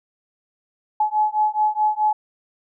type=beating tone pair; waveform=sine; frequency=850 / 854.7 Hz; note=G#5 / G#5; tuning=+40 / +49 cents; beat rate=4.7 Hz; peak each=-20 dBFS; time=1-2.13 s; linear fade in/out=5 ms; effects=none